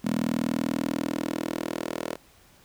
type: tone with high-pass filter sweep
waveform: 10% pulse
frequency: 40.19 Hz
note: E1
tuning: 43 cents flat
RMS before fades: -29 dBFS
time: 0.04-2.16 s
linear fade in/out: 10 ms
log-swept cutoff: 220 to 400 Hz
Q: 3.3
effects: pink hiss -57 dBFS RMS until 2.64 s